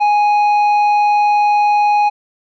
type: tone with tanh clipping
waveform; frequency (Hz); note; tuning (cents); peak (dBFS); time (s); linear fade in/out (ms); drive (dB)
triangle; 830.6; G#5; 0; -11; 0-2.1; 20; 11
effects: none